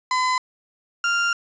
35% pulse tone pair in turn, 1015 / 1394.1 Hz, B5 / F6, +47 / -3 cents, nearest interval perfect fourth, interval 550 cents, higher second, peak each -17 dBFS, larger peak neither, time 0.11-0.38 / 1.04-1.33 s, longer second, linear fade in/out 2 ms, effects resampled to 16000 Hz + 8-bit

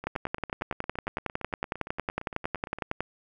two click trains, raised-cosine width 0.5 ms, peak -23 / -13 dBFS, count 25 / 33, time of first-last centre 0.04-2.786 / 0.07-3.006 s, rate 8.74 / 10.9 Hz, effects none

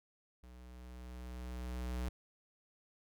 square tone with level ramp, 61.74 Hz, B1, in tune, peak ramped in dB -54 to -36 dBFS, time 0.43-2.09 s, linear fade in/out 5 ms, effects none

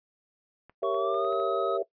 clicks, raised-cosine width 0.5 ms, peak -36 dBFS, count 7, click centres 0.696 / 0.832 / 0.945 / 1.144 / 1.247 / 1.327 / 1.4 s
sine chord, G diminished seventh, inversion none, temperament equal with one note detuned, 392 / 466.2 / 554.4 / 666.1 Hz, G4 / Bb4 / Db5 / Fb5, 0 / 0 / 0 / +18 cents, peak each -31 dBFS, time 0.82-1.83 s, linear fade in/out 10 ms
triangle tone with pitch glide, 1119 to 1270.6 Hz, C#6 to D#6, +16 to +36 cents, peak -29 dBFS, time 0.83-1.78 s, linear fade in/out 20 ms, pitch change +220 cents, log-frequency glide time 0.94-1.32 s
effects noise-tail reverb RT60 0.1 s tail -18 dB re dry + resampled to 11025 Hz

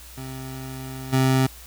25% pulse tone with level steps, 131.5 Hz, C3, 9 cents sharp, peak -29 / -13 dBFS, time 0.17-1.47 s, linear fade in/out 10 ms, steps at 1.12 s, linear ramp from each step 20 ms, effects added 60 Hz sine -44 dBFS peak until 1.66 s + white hiss -45 dBFS RMS until 1.66 s

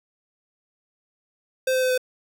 square tone with pitch steps, 519 / 515.1 / 511.3 / 507.4 Hz, C5 / C5 / C5 / B4, -14 / -27 / -40 / +47 cents, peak -20 dBFS, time 1.67-1.978 s, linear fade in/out 5 ms, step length 77 ms, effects none

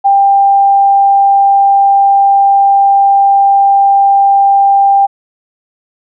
sine tone, 793 Hz, G5, 20 cents sharp, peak -4 dBFS, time 0.04-5.07 s, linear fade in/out 20 ms, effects none

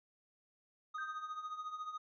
triangle tone with tremolo, 1244.5 Hz, D#6, in tune, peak -36 dBFS, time 0.94-1.98 s, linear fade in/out 10 ms, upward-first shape triangle, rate 14 Hz, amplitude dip 75%
sine tone with exponential decay, 1568 Hz, G6, in tune, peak -39 dBFS, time 0.98-1.58 s, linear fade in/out 5 ms, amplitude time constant 130 ms
effects resampled to 16000 Hz

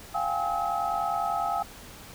sine tone cluster, 697 / 778 / 828 / 1285 Hz, F5 / G5 / G#5 / E6, -4 / -13 / -5 / -45 cents, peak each -31 dBFS, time 0.14-1.63 s, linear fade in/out 10 ms, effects pink hiss -46 dBFS RMS until 2.14 s

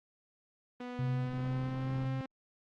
sawtooth tone with pitch glide, 246.9 to 264.6 Hz, B3 to C4, 0 to +20 cents, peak -35 dBFS, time 0.8-2.26 s, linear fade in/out 5 ms, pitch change +120 cents, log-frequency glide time 1.08-1.92 s
sine tone with tremolo, 130.5 Hz, C3, 4 cents flat, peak -30 dBFS, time 0.99-2.21 s, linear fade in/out 0 ms, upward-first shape sine, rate 2.3 Hz, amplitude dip 30%
effects low-pass 3000 Hz 12 dB/octave + Opus 24 kbps

